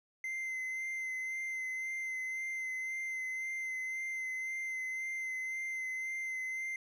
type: tone with vibrato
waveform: triangle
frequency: 2069 Hz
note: C7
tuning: 20 cents flat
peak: -34 dBFS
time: 0.24-6.76 s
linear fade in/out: 2 ms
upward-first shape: sine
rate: 1.9 Hz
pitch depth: 18 cents each way
effects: none